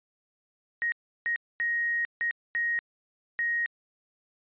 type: tone bursts at uneven times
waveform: sine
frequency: 1877 Hz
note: A#6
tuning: 11 cents sharp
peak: -25 dBFS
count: 6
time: 0.82-0.92 / 1.26-1.36 / 1.6-2.05 / 2.21-2.31 / 2.55-2.79 / 3.39-3.66 s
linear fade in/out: 0 ms
effects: resampled to 8000 Hz